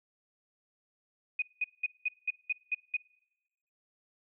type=tone bursts; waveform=sine; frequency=2489 Hz; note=D#7; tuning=in tune; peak=-27 dBFS; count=8; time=1.39-2.968 s; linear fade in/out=5 ms; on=31 ms; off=190 ms; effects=noise-tail reverb RT60 1.0 s tail -26 dB re dry